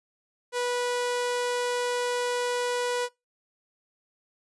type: tone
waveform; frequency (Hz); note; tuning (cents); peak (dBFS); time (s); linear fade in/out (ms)
sawtooth; 489.6; B4; -15; -22; 0.52-3.09; 50
effects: noise-tail reverb RT60 0.2 s tail -22 dB re dry + resampled to 24000 Hz